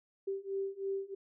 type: beating tone pair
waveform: sine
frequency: 389.1 / 392.2 Hz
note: G4 / G4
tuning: -13 / +1 cents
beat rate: 3.1 Hz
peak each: -38 / -37 dBFS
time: 0.27-1.15 s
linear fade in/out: 10 ms
effects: none